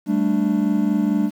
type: chord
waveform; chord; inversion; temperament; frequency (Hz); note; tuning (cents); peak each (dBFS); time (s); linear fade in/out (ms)
triangle; G suspended second; none; just; 196 / 220.5 / 294; G3 / A3 / D4; 0 / +4 / +2; -19; 0.06-1.31; 50
effects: 8-bit